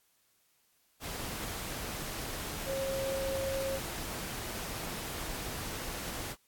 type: tone in noise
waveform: sine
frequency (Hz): 540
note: C#5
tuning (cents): -45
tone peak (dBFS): -32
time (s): 2.65-3.8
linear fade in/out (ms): 50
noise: pink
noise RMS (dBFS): -39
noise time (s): 1-6.36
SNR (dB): +4
effects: white hiss -71 dBFS RMS until 6.47 s + AAC 64 kbps